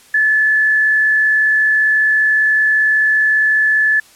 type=tone with frequency modulation; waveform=sine; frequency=1731 Hz; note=A6; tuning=29 cents flat; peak=-10 dBFS; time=0.14-4 s; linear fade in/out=5 ms; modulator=54.8 Hz; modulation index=0.35; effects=white hiss -46 dBFS RMS until 4.15 s + low-pass 11000 Hz 12 dB/octave